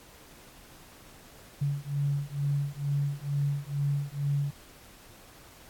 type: beating tone pair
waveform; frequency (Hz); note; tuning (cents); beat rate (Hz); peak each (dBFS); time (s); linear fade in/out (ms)
sine; 141.2 / 143.4; C#3 / D3; +32 / -41; 2.2; -30; 1.61-4.51; 10
effects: pink hiss -53 dBFS RMS until 5.69 s + AAC 64 kbps